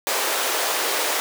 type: high-pass noise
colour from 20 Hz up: pink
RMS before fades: -23 dBFS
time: 0.07-1.2 s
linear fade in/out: 0 ms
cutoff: 420 Hz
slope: 24 dB/octave
effects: none